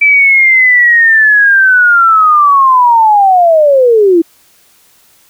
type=linear sweep; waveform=sine; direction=down; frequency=2326 to 320.5 Hz; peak=-3 dBFS; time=0.01-4.22 s; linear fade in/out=10 ms; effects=white hiss -47 dBFS RMS until 5.29 s